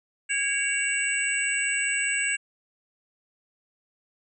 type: tone cluster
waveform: sine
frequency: 1644 / 2255 / 2765 / 7970 Hz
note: G#6 / C#7 / F7 / B8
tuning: -18 / +29 / -18 / +15 cents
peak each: -29 dBFS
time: 0.29-2.37 s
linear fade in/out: 20 ms
effects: none